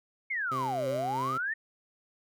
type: exponential two-way sweep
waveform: sine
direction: down then up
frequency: 2223 to 519 to 1869 Hz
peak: -29 dBFS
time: 0.3-1.54 s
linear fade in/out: 10 ms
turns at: 0.88 s
type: tone with tremolo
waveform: 15% pulse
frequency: 130.81 Hz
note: C3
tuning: in tune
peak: -28 dBFS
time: 0.51-1.38 s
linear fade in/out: 10 ms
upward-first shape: sine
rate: 3.1 Hz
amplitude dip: 25%
effects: none